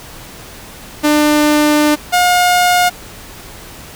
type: tone pair in turn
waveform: sawtooth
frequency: 299 / 715.9 Hz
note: D4 / F5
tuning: +31 / +43 cents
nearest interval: octave + minor third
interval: 1512 cents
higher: second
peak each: -5 dBFS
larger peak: neither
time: 1.03-1.96 / 2.12-2.9 s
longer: first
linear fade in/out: 20 ms
effects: pink hiss -34 dBFS RMS until 3.95 s